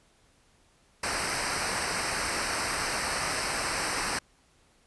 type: noise with comb filter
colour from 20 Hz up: pink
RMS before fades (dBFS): -30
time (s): 1.03-4.19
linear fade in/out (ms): 5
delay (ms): 0.29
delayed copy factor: -0.75
effects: pink hiss -64 dBFS RMS until 4.86 s + resampled to 24000 Hz